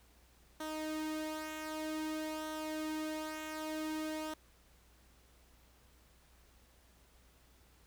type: tone with flanger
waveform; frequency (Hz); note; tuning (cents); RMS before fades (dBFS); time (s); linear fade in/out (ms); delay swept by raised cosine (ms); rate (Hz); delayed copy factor
sawtooth; 311.1; D#4; 0; -40; 0.6-4.34; 5; 0.41 to 3.01; 0.53; -0.55
effects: added 60 Hz sine -65 dBFS peak until 7.86 s + pink hiss -67 dBFS RMS until 7.86 s